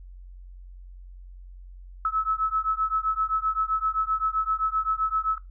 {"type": "beating tone pair", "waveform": "sine", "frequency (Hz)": [1295, 1302.7], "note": ["E6", "E6"], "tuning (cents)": [-31, -21], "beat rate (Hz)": 7.7, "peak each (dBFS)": -26, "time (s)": [2.05, 5.38], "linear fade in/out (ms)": 2, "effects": ["noise-tail reverb RT60 0.2 s tail -20 dB re dry", "added 45 Hz sine -41 dBFS peak until 5.5 s"]}